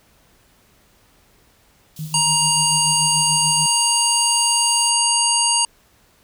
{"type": "high-pass noise", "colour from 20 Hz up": "white", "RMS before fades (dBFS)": -41, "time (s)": [1.96, 4.9], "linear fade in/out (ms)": 5, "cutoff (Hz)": 2800, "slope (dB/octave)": 48}
{"type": "tone with tremolo", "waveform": "sine", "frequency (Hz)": 155.56, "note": "D#3", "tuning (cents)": 0, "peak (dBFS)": -24, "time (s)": [1.99, 3.66], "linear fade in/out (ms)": 0, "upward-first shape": "sine", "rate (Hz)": 6.9, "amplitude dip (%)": 70}
{"type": "harmonic tone", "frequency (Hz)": 940, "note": "A#5", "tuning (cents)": 14, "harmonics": [1, 3, 5, 7, 9, 10], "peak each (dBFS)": [-22, -22, -22, -22, -22, -22], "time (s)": [2.14, 5.65], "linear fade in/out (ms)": 2}
{"effects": ["pink hiss -56 dBFS RMS until 6.23 s"]}